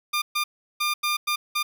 15% pulse tone bursts at uneven times, 1200 Hz, D6, 37 cents sharp, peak -16 dBFS, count 6, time 0.13-0.22 / 0.35-0.44 / 0.8-0.94 / 1.03-1.17 / 1.27-1.36 / 1.55-1.63 s, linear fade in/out 10 ms, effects none

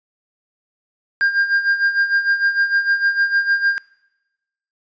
triangle tone with tremolo, 1603 Hz, G6, 38 cents sharp, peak -10 dBFS, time 1.21-3.78 s, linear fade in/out 0 ms, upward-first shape sine, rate 6.6 Hz, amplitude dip 70%, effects noise-tail reverb RT60 1.0 s tail -22 dB re dry + resampled to 16000 Hz

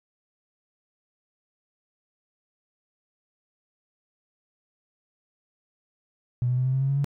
triangle tone with pitch steps, 122.7 / 125.21 / 127.76 / 130.37 / 133.03 / 135.75 / 138.52 / 141.35 Hz, B2 / B2 / C3 / C3 / C3 / C#3 / C#3 / C#3, -11 / +24 / -41 / -6 / +29 / -36 / -1 / +34 cents, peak -17 dBFS, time 6.42-7.044 s, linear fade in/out 0 ms, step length 78 ms, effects tanh soft clip ceiling -19 dBFS

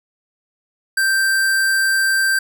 square tone, 1568 Hz, G6, in tune, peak -15 dBFS, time 0.97-2.39 s, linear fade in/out 5 ms, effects none

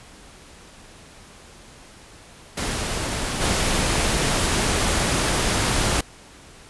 pink noise with level steps, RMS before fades -26 / -21 dBFS, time 2.57-6.01 s, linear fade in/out 5 ms, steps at 3.4 s, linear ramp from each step 20 ms, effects pink hiss -46 dBFS RMS until 6.69 s + resampled to 24000 Hz

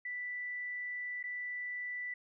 sine tone with dropouts, 1975.5 Hz, B6, in tune, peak -37 dBFS, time 0.05-2.14 s, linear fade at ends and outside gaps 5 ms, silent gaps 1.229-1.238 s, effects none

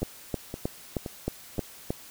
two click trains, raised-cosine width 2 ms, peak -14 / -20 dBFS, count 7 / 4, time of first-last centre 0.03-1.905 / 0.02-1.583 s, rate 3.2 / 1.92 Hz, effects white hiss -48 dBFS RMS until 2.1 s

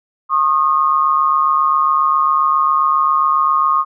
sine tone pair together, 1082 / 1229.4 Hz, C#6 / D#6, -42 / -21 cents, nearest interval major second, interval 221 cents, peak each -14 dBFS, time 0.29-3.85 s, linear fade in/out 50 ms, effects none

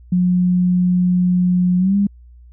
sine tone with pitch glide, 180 to 200.9 Hz, F#3 to G3, -47 to +43 cents, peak -12 dBFS, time 0.12-2.07 s, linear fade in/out 5 ms, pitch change +190 cents, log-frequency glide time 1.78-1.96 s, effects added 60 Hz sine -40 dBFS peak until 2.52 s

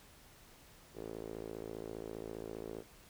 sawtooth tone with band-pass filter, 55 Hz, A1, in tune, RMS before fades -45 dBFS, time 0.94-2.84 s, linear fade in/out 50 ms, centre 420 Hz, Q 3.2, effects pink hiss -60 dBFS RMS until 3.09 s

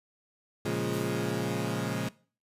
20% pulse chord, Bb minor seventh, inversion none, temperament equal, 116.54 / 138.59 / 174.61 / 207.7 Hz, Bb2 / Db3 / F3 / Ab3, 0 / 0 / 0 / 0 cents, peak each -30 dBFS, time 0.65-2.09 s, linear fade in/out 5 ms
blue noise with exponential decay, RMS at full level -43 dBFS, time 0.93-1.53 s, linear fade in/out 5 ms, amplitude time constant 130 ms
effects noise-tail reverb RT60 0.4 s tail -20 dB re dry + resampled to 32000 Hz

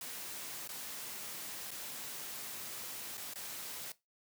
white noise with dropouts, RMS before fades -44 dBFS, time 0.01-3.92 s, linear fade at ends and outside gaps 2 ms, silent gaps 0.676-0.69 / 1.707-1.714 / 3.172-3.177 / 3.337-3.357 s, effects noise-tail reverb RT60 0.2 s tail -18 dB re dry + high-pass 100 Hz 12 dB/octave

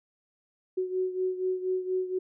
sine beating tone pair, 370 / 374.2 Hz, F#4 / F#4, 0 / +20 cents, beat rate 4.2 Hz, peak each -28 / -33 dBFS, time 0.77-2.19 s, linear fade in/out 10 ms, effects none

